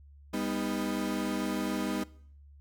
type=chord; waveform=35% pulse; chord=G augmented; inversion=none; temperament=equal with one note detuned; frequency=200.1 / 246.9 / 311.1 Hz; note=G3 / B3 / D#4; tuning=+36 / 0 / 0 cents; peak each=-33 dBFS; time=0.33-2.04 s; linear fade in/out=10 ms; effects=noise-tail reverb RT60 0.6 s tail -21 dB re dry + added 71 Hz sine -51 dBFS peak until 2.6 s